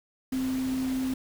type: tone in noise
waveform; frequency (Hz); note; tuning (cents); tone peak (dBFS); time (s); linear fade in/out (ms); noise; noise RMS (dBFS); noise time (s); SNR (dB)
sine; 260.4; C4; -8; -26; 0.32-1.14; 5; pink; -41; 0.32-1.14; +12
effects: none